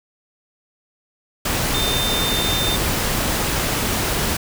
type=tone in noise; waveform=sine; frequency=3600 Hz; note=A7; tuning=39 cents sharp; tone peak=-22 dBFS; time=1.74-2.76 s; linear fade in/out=5 ms; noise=pink; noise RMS=-21 dBFS; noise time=1.45-4.37 s; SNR=-4 dB; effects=none